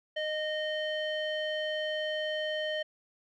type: tone with low-pass filter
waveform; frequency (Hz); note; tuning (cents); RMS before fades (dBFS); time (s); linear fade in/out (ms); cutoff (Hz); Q
square; 616; D#5; -17; -33; 0.16-2.83; 10; 2700; 7.4
effects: none